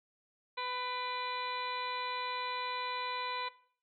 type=harmonic tone with a mistuned harmonic; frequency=498.9 Hz; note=B4; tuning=17 cents sharp; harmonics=1 / 2 / 3 / 4 / 5 / 6 / 7 / 8; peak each=-45 / -38 / -47 / -46 / -43 / -52 / -50 / -44 dBFS; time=0.57-3.49 s; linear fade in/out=10 ms; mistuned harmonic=5; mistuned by=-58 cents; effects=noise-tail reverb RT60 0.5 s tail -18 dB re dry